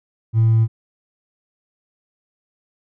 triangle tone with hard clipping, 112.3 Hz, A2, 36 cents sharp, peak -11 dBFS, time 0.33-0.68 s, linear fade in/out 50 ms, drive 2 dB, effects none

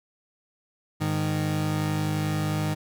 30% pulse tone pair together, 102.72 / 153.9 Hz, G#2 / D#3, -19 / -19 cents, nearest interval perfect fifth, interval 700 cents, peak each -27 / -23 dBFS, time 1-2.75 s, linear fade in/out 20 ms, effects none

